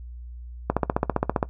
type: click train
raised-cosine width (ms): 1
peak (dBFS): -6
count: 12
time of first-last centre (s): 0.7-1.428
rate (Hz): 15.1
effects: noise-tail reverb RT60 0.1 s tail -18 dB re dry + added 60 Hz sine -36 dBFS peak until 1.49 s